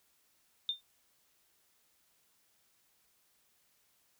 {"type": "tone with exponential decay", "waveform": "sine", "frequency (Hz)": 3614, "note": "A7", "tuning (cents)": 46, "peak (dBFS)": -27, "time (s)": [0.69, 0.81], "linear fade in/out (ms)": 1, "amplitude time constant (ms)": 26, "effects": ["white hiss -72 dBFS RMS until 4.19 s"]}